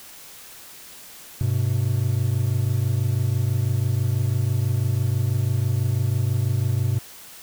triangle tone pair together, 100.32 / 126.4 Hz, G2 / B2, +41 / +41 cents, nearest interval major third, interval 400 cents, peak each -20 dBFS, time 1.41-6.99 s, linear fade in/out 0 ms, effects white hiss -43 dBFS RMS until 7.42 s

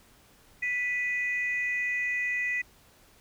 sine tone pair together, 1975.5 / 2489 Hz, B6 / D#7, 0 / 0 cents, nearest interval major third, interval 400 cents, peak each -27 / -32 dBFS, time 0.62-2.62 s, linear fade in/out 10 ms, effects tanh soft clip ceiling -20 dBFS + pink hiss -59 dBFS RMS until 3.2 s

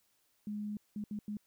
sine tone bursts at uneven times, 208.8 Hz, G#3, 10 cents sharp, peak -36 dBFS, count 4, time 0.47-0.77 / 0.96-1.04 / 1.11-1.19 / 1.28-1.37 s, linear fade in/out 2 ms, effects white hiss -74 dBFS RMS until 1.46 s

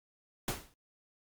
pink noise with exponential decay, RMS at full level -31 dBFS, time 0.48-0.74 s, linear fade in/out 2 ms, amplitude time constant 55 ms, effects Opus 48 kbps

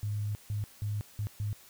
sine tone bursts at uneven times, 104.2 Hz, G#2, 6 cents sharp, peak -30 dBFS, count 5, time 0.03-0.35 / 0.5-0.64 / 0.82-1.01 / 1.19-1.27 / 1.4-1.53 s, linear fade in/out 0 ms, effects white hiss -56 dBFS RMS until 1.69 s

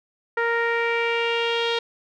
sawtooth tone with low-pass filter sweep, 465.7 Hz, A#4, 2 cents flat, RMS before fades -23 dBFS, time 0.37-1.79 s, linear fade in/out 5 ms, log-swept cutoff 1700 to 3600 Hz, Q 3.8, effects none

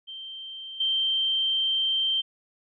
sine tone with level steps, 3136 Hz, G7, in tune, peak -36 / -22 dBFS, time 0.07-2.22 s, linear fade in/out 20 ms, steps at 0.8 s, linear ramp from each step 5 ms, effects none

